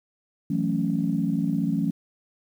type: chord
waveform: sine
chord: F# minor seventh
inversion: third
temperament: equal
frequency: 164.81 / 185 / 220 / 277.2 Hz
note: E3 / F#3 / A3 / C#4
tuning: 0 / 0 / 0 / 0 cents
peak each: -27 dBFS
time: 0.5-1.91 s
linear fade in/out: 5 ms
effects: tanh soft clip ceiling -11 dBFS + 9-bit